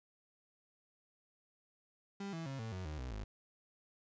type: tone with pitch steps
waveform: 35% pulse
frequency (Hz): 198.6 / 164.13 / 135.65 / 112.11 / 92.65 / 76.57 / 63.28 / 52.3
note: G3 / E3 / C#3 / A2 / F#2 / D#2 / B1 / G#1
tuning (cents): +23 / -7 / -37 / +33 / +3 / -27 / +43 / +13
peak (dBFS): -39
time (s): 2.2-3.24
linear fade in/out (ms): 5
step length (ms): 130
effects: resampled to 16000 Hz